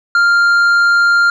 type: tone with tanh clipping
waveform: triangle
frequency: 1396.9 Hz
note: F6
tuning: in tune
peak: -9 dBFS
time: 0.15-1.3 s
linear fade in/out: 2 ms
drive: 10 dB
effects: none